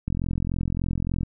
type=click train; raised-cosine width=5 ms; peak=-14 dBFS; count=51; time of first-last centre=0.08-1.232 s; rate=43.4 Hz; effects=none